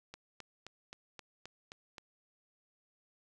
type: click train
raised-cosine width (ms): 0.2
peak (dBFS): -29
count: 8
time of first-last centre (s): 0.14-1.982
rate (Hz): 3.8
effects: none